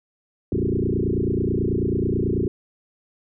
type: tone with frequency modulation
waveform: sine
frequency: 234.7 Hz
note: A#3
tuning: 12 cents sharp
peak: -19 dBFS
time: 0.52-2.48 s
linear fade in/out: 2 ms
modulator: 29.2 Hz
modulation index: 6
effects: none